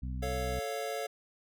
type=harmonic tone; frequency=63.6 Hz; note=C2; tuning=48 cents flat; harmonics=1 / 2 / 3 / 4; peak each=-35 / -41 / -45 / -47 dBFS; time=0.02-0.6 s; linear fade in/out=10 ms
type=chord; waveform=square; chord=A augmented; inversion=none; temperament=equal; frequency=440 / 554.4 / 698.5 Hz; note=A4 / C#5 / E#5; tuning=0 / 0 / 0 cents; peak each=-39 dBFS; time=0.22-1.07 s; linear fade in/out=10 ms
effects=none